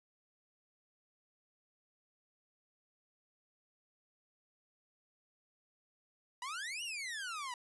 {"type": "exponential two-way sweep", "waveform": "sawtooth", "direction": "up then down", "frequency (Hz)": [951, 2960, 951], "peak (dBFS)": -36, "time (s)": [6.42, 7.54], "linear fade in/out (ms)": 2, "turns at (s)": 6.83, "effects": ["resampled to 24000 Hz"]}